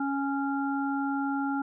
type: harmonic tone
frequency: 277.2 Hz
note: C#4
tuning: in tune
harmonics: 1 / 3 / 5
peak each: -28 / -33 / -35 dBFS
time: 0-1.62 s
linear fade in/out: 5 ms
effects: none